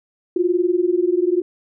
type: tone pair together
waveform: sine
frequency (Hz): 344.6 / 365.1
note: F4 / F#4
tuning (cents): -23 / -23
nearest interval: minor second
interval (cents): 100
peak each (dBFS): -18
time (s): 0.36-1.42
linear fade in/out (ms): 5
effects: none